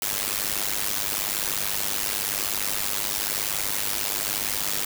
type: noise with amplitude modulation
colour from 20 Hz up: white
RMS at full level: -23 dBFS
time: 0.02-4.85 s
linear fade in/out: 2 ms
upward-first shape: sine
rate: 101 Hz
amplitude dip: 90%
effects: none

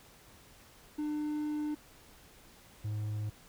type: tone pair in turn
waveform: triangle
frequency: 300.2 / 106.14 Hz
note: D4 / G#2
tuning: +38 / +38 cents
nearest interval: octave + tritone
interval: 1800 cents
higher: first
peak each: -30 / -31 dBFS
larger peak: first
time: 0.98-1.75 / 2.84-3.3 s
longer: first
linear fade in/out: 10 ms
effects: pink hiss -58 dBFS RMS until 3.48 s

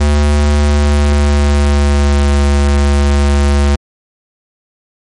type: tone with pitch glide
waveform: square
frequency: 73.42 to 71.21 Hz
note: D2 to C#2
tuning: 0 to +47 cents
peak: -8 dBFS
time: 0-3.76 s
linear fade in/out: 10 ms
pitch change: -53 cents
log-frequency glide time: 0.52-2.31 s
effects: MP3 48 kbps

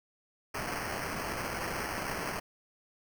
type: noise with sample-and-hold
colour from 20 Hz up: white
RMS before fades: -36 dBFS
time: 0.54-2.4 s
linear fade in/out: 10 ms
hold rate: 3675 Hz
effects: none

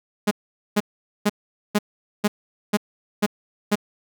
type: tone bursts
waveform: sawtooth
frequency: 207.7 Hz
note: G#3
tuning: in tune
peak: -12 dBFS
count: 8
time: 0.27-3.756 s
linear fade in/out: 10 ms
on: 42 ms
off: 450 ms
effects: none

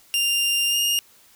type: tone with pitch glide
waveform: sawtooth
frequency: 2794 to 2833 Hz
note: F7 to F7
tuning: 0 to +24 cents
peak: -16 dBFS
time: 0.14-0.99 s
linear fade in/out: 0 ms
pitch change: +24 cents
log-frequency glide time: 0.68-0.78 s
effects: white hiss -54 dBFS RMS until 1.35 s

